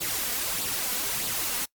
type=noise with flanger; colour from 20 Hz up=white; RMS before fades=-29 dBFS; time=0-1.66 s; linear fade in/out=20 ms; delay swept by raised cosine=0.24 to 4.14 ms; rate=1.6 Hz; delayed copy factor=+0.55; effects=noise-tail reverb RT60 0.1 s tail -23 dB re dry + Opus 48 kbps